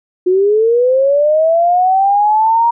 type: linear sweep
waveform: sine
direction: up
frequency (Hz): 357.3 to 946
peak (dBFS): -8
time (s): 0.26-2.71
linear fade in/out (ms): 10
effects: none